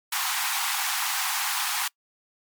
pink high-pass noise, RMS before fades -27 dBFS, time 0.12-1.88 s, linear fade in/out 5 ms, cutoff 760 Hz, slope 96 dB/octave, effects noise-tail reverb RT60 0.1 s tail -25 dB re dry + MP3 96 kbps

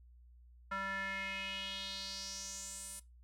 square tone with band-pass filter sweep, 194.5 Hz, G3, 13 cents flat, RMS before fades -42 dBFS, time 0.71-3 s, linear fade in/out 10 ms, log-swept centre 1400 to 9800 Hz, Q 3.9, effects noise-tail reverb RT60 0.2 s tail -19 dB re dry + added 60 Hz sine -57 dBFS peak until 3.23 s

